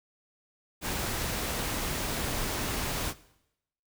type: noise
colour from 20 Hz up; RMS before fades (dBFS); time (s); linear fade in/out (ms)
pink; -32; 0.81-3.14; 50
effects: noise-tail reverb RT60 0.8 s tail -18 dB re dry